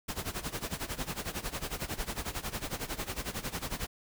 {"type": "noise with tremolo", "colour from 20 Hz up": "pink", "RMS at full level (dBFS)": -34, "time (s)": [0.08, 3.87], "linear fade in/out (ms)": 10, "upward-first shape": "sine", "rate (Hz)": 11, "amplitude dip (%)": 85, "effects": []}